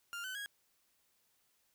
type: tone with pitch steps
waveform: 30% pulse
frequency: 1400 / 1517.9 / 1645.8 Hz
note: F6 / F#6 / G#6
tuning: +4 / +44 / -16 cents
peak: -38 dBFS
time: 0.13-0.46 s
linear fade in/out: 0 ms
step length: 110 ms
effects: white hiss -75 dBFS RMS until 1.74 s